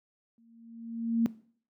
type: tone with exponential growth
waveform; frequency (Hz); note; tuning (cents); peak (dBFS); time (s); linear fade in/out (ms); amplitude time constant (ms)
sine; 230; A#3; -23; -19; 0.38-1.26; 0; 190
effects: noise-tail reverb RT60 0.5 s tail -18 dB re dry + high-pass 150 Hz 12 dB/octave